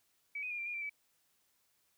sine tone with pitch steps, 2285 / 2498 / 2421 / 2362 / 2428 / 2351 / 2296 Hz, D7 / D#7 / D#7 / D7 / D#7 / D7 / D7, -48 / +6 / -48 / +9 / -43 / +1 / -40 cents, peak -37 dBFS, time 0.35-0.896 s, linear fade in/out 5 ms, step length 78 ms, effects white hiss -75 dBFS RMS until 1.97 s

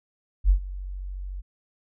sine tone with ADSR envelope, 46.86 Hz, F#1, 23 cents sharp, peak -12 dBFS, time 0.44-1.42 s, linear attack 57 ms, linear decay 92 ms, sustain -19 dB, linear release 26 ms, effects none

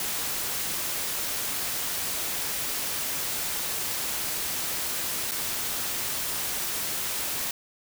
white noise with dropouts, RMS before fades -30 dBFS, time 0-7.51 s, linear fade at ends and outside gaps 2 ms, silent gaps 5.312-5.317 s, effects none

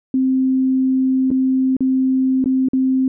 sine tone with dropouts, 261.6 Hz, C4, in tune, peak -13 dBFS, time 0.14-3.08 s, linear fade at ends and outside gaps 2 ms, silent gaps 1.305-1.313 / 1.767-1.806 / 2.442-2.458 / 2.686-2.733 s, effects none

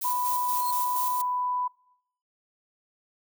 violet noise with tremolo, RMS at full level -31 dBFS, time 0.01-1.22 s, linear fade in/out 10 ms, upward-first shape square, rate 4.2 Hz, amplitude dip 40%
sine tone with pitch glide, 987.8 to 993.5 Hz, B5 to B5, 0 to +10 cents, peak -25 dBFS, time 0.04-1.68 s, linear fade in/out 10 ms, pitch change +10 cents, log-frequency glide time 0.79-1.04 s
10% pulse tone with exponential growth, 4219 Hz, C8, 14 cents sharp, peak -24 dBFS, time 0.48-0.71 s, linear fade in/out 5 ms, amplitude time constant 50 ms
effects noise-tail reverb RT60 0.8 s tail -25 dB re dry

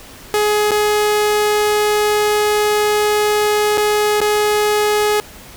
sawtooth tone with dropouts, 419.9 Hz, G#4, 19 cents sharp, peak -9 dBFS, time 0.34-5.2 s, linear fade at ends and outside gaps 0 ms, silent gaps 0.708-0.716 / 3.774-3.779 / 4.204-4.215 s, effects pink hiss -38 dBFS RMS until 5.56 s

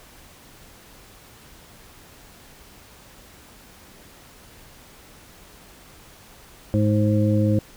harmonic tone, 105.5 Hz, G#2, 28 cents sharp, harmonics 1 / 2 / 3 / 5, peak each -19 / -22 / -24 / -26 dBFS, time 6.74-7.59 s, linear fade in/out 0 ms, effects pink hiss -48 dBFS RMS until 7.76 s

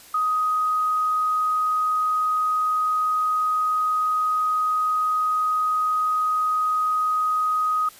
sine tone, 1253 Hz, D#6, 12 cents sharp, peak -19 dBFS, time 0.14-7.89 s, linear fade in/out 5 ms, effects white hiss -47 dBFS RMS until 7.99 s + resampled to 32000 Hz

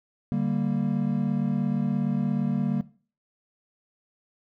triangle chord, G minor, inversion second, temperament equal, 146.83 / 196 / 233.1 Hz, D3 / G3 / Bb3, 0 / 0 / 0 cents, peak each -26 / -26 / -25 dBFS, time 0.32-2.81 s, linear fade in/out 0 ms, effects noise-tail reverb RT60 0.4 s tail -18 dB re dry

